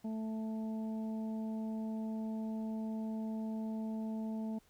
harmonic tone, 220 Hz, A3, in tune, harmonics 1 / 2 / 3 / 4, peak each -36 / -51 / -50 / -54 dBFS, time 0.04-4.59 s, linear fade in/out 10 ms, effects pink hiss -69 dBFS RMS until 4.69 s

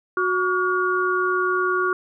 sine tone cluster, 366.5 / 1137 / 1430 Hz, F#4 / C#6 / F6, -16 / +44 / +41 cents, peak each -23 dBFS, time 0.17-1.93 s, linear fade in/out 2 ms, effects none

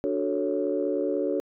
sine chord, D major seventh, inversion none, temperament equal, 293.7 / 370 / 440 / 554.4 Hz, D4 / F#4 / A4 / C#5, 0 / 0 / 0 / 0 cents, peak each -29 dBFS, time 0.04-1.4 s, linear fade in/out 0 ms, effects tanh soft clip ceiling -14 dBFS

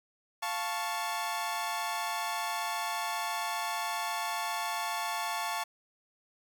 sawtooth chord, F augmented, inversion none, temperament equal, 698.5 / 880 / 1108.7 Hz, F5 / A5 / C#6, 0 / 0 / 0 cents, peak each -34 / -31 / -33 dBFS, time 0.42-5.64 s, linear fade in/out 10 ms, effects 10-bit

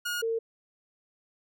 sawtooth / sine tone pair in turn, 1435 / 454.4 Hz, F6 / A#4, +47 / -44 cents, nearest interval octave + minor sixth, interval 1991 cents, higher first, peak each -26 dBFS, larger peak neither, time 0.05-0.22 / 0.22-0.39 s, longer neither, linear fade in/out 10 ms, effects none

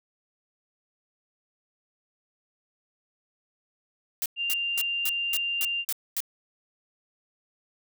blue noise bursts, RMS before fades -28 dBFS, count 8, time 4.22-6.204 s, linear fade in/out 0 ms, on 38 ms, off 240 ms
sine tone, 2789 Hz, F7, 3 cents flat, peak -26 dBFS, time 4.36-5.85 s, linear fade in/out 50 ms
effects none

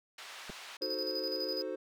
white band-pass noise, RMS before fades -48 dBFS, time 0.18-0.77 s, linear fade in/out 5 ms, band 730 to 3900 Hz, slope 12 dB/octave
clicks, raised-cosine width 2 ms, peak -32 dBFS, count 2, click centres 0.496 / 0.501 s
triangle chord, D# diminished seventh, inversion none, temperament equal, 311.1 / 370 / 440 / 523.3 Hz, D#4 / F#4 / A4 / C5, 0 / 0 / 0 / 0 cents, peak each -41 / -39 / -40 / -37 dBFS, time 0.81-1.76 s, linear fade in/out 10 ms
triangle tone with tremolo, 4978 Hz, D#8, in tune, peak -33 dBFS, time 0.82-1.62 s, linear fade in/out 0 ms, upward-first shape square, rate 12 Hz, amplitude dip 55%
effects none

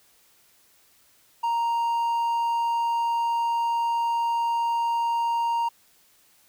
triangle tone, 932.3 Hz, A#5, in tune, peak -20 dBFS, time 1.43-5.69 s, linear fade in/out 10 ms, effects white hiss -60 dBFS RMS until 6.48 s

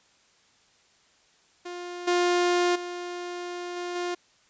sawtooth tone with level steps, 353.3 Hz, F4, 20 cents sharp, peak -31 / -17 / -29 / -27 / -24 dBFS, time 1.65-4.15 s, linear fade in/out 10 ms, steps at 2.07 / 2.75 / 3.76 / 3.95 s, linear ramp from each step 10 ms, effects white hiss -62 dBFS RMS until 4.49 s + resampled to 16000 Hz

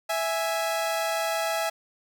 sawtooth tone pair together, 659.2 / 830.6 Hz, E5 / G#5, 0 / 0 cents, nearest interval major third, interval 400 cents, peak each -23 / -26 dBFS, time 0.09-1.7 s, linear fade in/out 10 ms, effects none

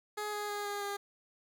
15% pulse tone with pitch steps, 419.9 / 415.8 / 411.7 / 407.7 / 403.7 Hz, G#4 / G#4 / G#4 / G#4 / G#4, +19 / +2 / -15 / -32 / -49 cents, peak -29 dBFS, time 0.17-0.97 s, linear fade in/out 10 ms, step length 160 ms, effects none

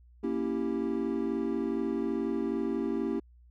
triangle chord, A# diminished seventh, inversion none, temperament equal, 233.1 / 277.2 / 329.6 / 392 Hz, A#3 / C#4 / E4 / G4, 0 / 0 / 0 / 0 cents, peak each -32 dBFS, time 0.23-3.2 s, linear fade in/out 10 ms, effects added 60 Hz sine -54 dBFS peak until 3.5 s

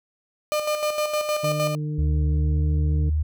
35% pulse tone with tremolo, 603 Hz, D5, 46 cents sharp, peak -19 dBFS, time 0.52-1.75 s, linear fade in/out 0 ms, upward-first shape square, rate 6.5 Hz, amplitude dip 50%
harmonic tone, 150.8 Hz, D3, 46 cents sharp, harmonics 1 / 2 / 3, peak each -25 / -35 / -40 dBFS, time 1.43-3.1 s, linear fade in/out 10 ms
sine tone with pitch glide, 74 to 76.52 Hz, D2 to D#2, +14 to -28 cents, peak -19 dBFS, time 1.98-3.23 s, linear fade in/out 10 ms, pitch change +58 cents, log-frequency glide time 2.45-2.57 s
effects none

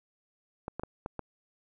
clicks, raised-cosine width 1 ms, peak -21 dBFS, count 5, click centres 0.681 / 0.796 / 0.835 / 1.061 / 1.193 s, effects none

